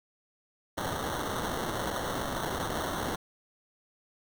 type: noise with sample-and-hold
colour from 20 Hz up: white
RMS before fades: -33 dBFS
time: 0.77-3.16 s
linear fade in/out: 10 ms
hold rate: 2450 Hz
effects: none